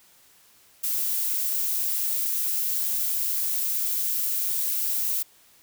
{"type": "noise", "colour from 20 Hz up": "violet", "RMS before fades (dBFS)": -26, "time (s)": [0.83, 5.23], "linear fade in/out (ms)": 10, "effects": ["white hiss -57 dBFS RMS until 5.62 s"]}